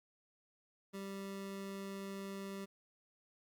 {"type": "tone", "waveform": "25% pulse", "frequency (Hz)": 196, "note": "G3", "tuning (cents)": 0, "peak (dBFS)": -39, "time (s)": [0.93, 2.66], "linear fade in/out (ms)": 20, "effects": ["Opus 48 kbps"]}